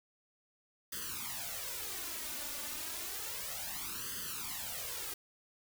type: noise with flanger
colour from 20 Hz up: white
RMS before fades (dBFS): -41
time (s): 0.92-5.14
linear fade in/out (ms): 5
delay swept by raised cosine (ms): 0.63 to 3.43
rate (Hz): 0.31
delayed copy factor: +0.95
effects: none